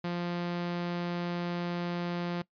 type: tone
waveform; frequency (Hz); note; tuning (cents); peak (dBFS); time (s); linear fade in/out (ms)
sawtooth; 174.3; F3; -3; -27; 0.04-2.42; 5
effects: noise-tail reverb RT60 0.1 s tail -21 dB re dry + resampled to 11025 Hz